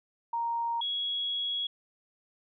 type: tone pair in turn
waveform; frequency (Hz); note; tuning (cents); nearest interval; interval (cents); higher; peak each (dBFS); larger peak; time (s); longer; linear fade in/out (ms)
sine; 932.3 / 3333; A#5 / G#7; 0 / +5; octave + minor seventh; 2205; second; -28 / -29; first; 0.33-0.81 / 0.81-1.67; second; 5
effects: none